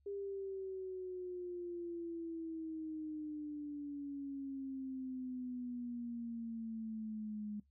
sine exponential sweep, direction down, 402.6 to 207.7 Hz, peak -40 dBFS, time 0.06-7.6 s, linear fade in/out 5 ms, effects noise-tail reverb RT60 0.1 s tail -17 dB re dry + added 70 Hz sine -70 dBFS peak until 7.7 s

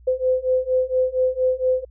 sine beating tone pair, 510 / 514.3 Hz, C5 / C5, -44 / -30 cents, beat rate 4.3 Hz, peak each -21 / -20 dBFS, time 0.07-1.85 s, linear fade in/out 10 ms, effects added 60 Hz sine -45 dBFS peak until 1.9 s

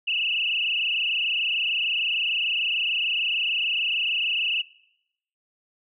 sine tone with frequency modulation, 2773 Hz, F7, 13 cents flat, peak -22 dBFS, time 0.07-4.62 s, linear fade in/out 10 ms, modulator 26.7 Hz, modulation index 6.5, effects noise-tail reverb RT60 0.8 s tail -21 dB re dry

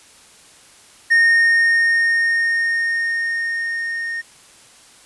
triangle tone with level ramp, 1843 Hz, A#6, 20 cents flat, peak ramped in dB -8 to -21 dBFS, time 1.1-4.22 s, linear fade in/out 20 ms, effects white hiss -47 dBFS RMS until 5.05 s + resampled to 24000 Hz

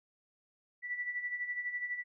sine tone with tremolo, 1963 Hz, B6, 11 cents flat, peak -32 dBFS, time 0.82-2.04 s, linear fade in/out 50 ms, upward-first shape sine, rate 12 Hz, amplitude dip 65%, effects none

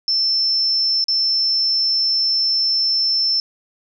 sine tone with dropouts, 5330 Hz, E8, 18 cents sharp, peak -15 dBFS, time 0.08-3.4 s, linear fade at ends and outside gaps 1 ms, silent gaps 1.041-1.083 s, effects none

